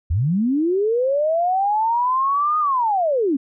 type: linear two-way sweep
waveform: sine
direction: up then down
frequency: 70.4 to 1244.5 to 251.9 Hz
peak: -16 dBFS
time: 0.1-3.37 s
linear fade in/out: 10 ms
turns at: 2.59 s
effects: none